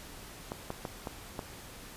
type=clicks; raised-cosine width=1 ms; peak=-21 dBFS; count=5; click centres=0.519 / 0.704 / 0.852 / 1.072 / 1.392 s; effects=pink hiss -48 dBFS RMS until 1.96 s + resampled to 32000 Hz